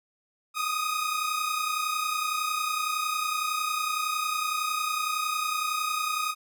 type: tone pair together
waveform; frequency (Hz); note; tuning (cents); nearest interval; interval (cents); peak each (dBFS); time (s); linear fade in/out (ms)
sawtooth; 1230 / 1260.9; D#6 / D#6; -20 / +23; unison; 43; -26; 0.54-6.35; 50
effects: none